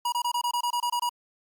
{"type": "tone bursts", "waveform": "square", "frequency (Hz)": 963, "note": "B5", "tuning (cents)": -44, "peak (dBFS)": -25, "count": 11, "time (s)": [0.05, 1.093], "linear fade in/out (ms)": 5, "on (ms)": 73, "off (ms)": 24, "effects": ["Opus 48 kbps"]}